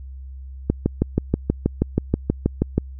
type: click train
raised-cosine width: 3 ms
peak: -4 dBFS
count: 14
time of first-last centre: 0.7-2.78 s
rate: 6.25 Hz
effects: added 66 Hz sine -33 dBFS peak until 2.99 s